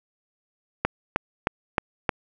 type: click train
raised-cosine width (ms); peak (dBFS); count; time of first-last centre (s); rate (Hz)
0.5; -5; 5; 0.85-2.092; 3.22
effects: none